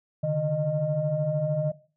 sine tone cluster, 139.7 / 152.9 / 616 Hz, C#3 / D#3 / D#5, +14 / -30 / -17 cents, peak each -30 / -26 / -26 dBFS, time 0.23-1.72 s, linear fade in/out 10 ms, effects noise-tail reverb RT60 0.4 s tail -19 dB re dry + tanh soft clip ceiling -15 dBFS

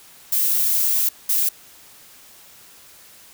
violet noise bursts at uneven times, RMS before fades -19 dBFS, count 2, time 0.32-1.09 / 1.29-1.49 s, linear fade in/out 5 ms, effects white hiss -47 dBFS RMS until 3.33 s

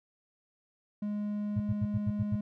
triangle tone, 207.7 Hz, G#3, in tune, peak -29 dBFS, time 1.02-2.41 s, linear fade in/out 5 ms
sine tone bursts, 110.2 Hz, A2, 3 cents sharp, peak -26 dBFS, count 7, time 1.56-2.359 s, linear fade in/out 10 ms, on 43 ms, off 83 ms
effects none

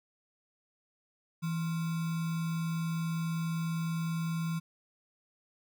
sine tone with sample-and-hold, 164.81 Hz, E3, in tune, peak -30 dBFS, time 1.42-4.6 s, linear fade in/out 20 ms, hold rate 1225 Hz, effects none

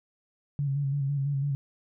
sine tone with vibrato, 140 Hz, C#3, 18 cents sharp, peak -25 dBFS, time 0.59-1.55 s, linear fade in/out 0 ms, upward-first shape square, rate 6 Hz, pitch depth 39 cents each way, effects none

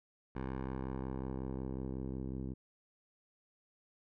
10% pulse tone with low-pass filter sweep, 65.5 Hz, C2, 2 cents sharp, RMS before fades -40 dBFS, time 0.35-2.54 s, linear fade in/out 10 ms, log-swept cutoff 1600 to 300 Hz, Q 0.9, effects none

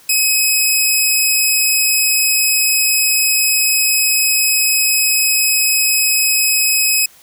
10% pulse tone, 2546 Hz, D#7, 39 cents sharp, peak -3 dBFS, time 0.09-7.06 s, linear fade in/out 5 ms, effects white hiss -46 dBFS RMS until 7.22 s

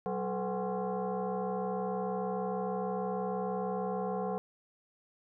sine tone with frequency modulation, 122.3 Hz, B2, 16 cents flat, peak -31 dBFS, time 0.06-4.38 s, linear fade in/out 0 ms, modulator 311 Hz, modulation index 2.5, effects none

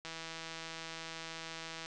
click train, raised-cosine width 0.2 ms, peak -26 dBFS, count 296, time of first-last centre 0.05-1.86 s, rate 163 Hz, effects resampled to 22050 Hz

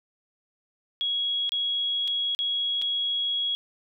sine tone with dropouts, 3322 Hz, G#7, in tune, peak -24 dBFS, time 1.01-3.55 s, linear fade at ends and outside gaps 0 ms, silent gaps 1.493-1.52 / 2.076-2.079 / 2.349-2.39 / 2.816-2.821 s, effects none

